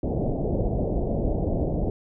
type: low-pass noise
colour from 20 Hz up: pink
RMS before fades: -25 dBFS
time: 0.03-1.9 s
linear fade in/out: 2 ms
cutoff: 690 Hz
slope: 48 dB/octave
effects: none